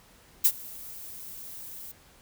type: noise with ADSR envelope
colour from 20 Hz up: violet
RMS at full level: -18 dBFS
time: 0.44-1.92 s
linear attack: 13 ms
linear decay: 60 ms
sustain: -24 dB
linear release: 9 ms
effects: pink hiss -57 dBFS RMS until 2.21 s